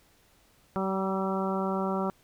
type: harmonic tone with a mistuned harmonic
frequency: 191.5 Hz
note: G3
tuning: 40 cents flat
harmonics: 1 / 2 / 3 / 4 / 5 / 6 / 7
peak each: -30 / -33 / -35 / -36 / -37 / -38 / -38 dBFS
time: 0.76-2.1 s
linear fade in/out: 0 ms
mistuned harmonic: 6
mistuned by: +23 cents
effects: pink hiss -63 dBFS RMS until 2.23 s